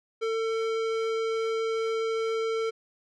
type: tone with tanh clipping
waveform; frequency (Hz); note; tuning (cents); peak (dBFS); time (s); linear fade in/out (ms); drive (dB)
sine; 448.8; A4; +34; -28; 0.21-2.71; 20; 18
effects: none